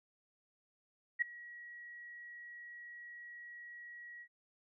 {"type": "tone with ADSR envelope", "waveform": "sine", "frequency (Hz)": 1913, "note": "A#6", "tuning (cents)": 44, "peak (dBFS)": -26, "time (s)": [1.19, 4.28], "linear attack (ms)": 28, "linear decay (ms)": 7, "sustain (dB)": -22, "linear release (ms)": 68, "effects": []}